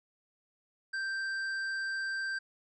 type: tone with hard clipping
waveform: sine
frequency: 1569 Hz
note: G6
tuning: 1 cent sharp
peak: -34 dBFS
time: 0.93-2.39 s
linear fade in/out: 10 ms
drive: 7 dB
effects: resampled to 22050 Hz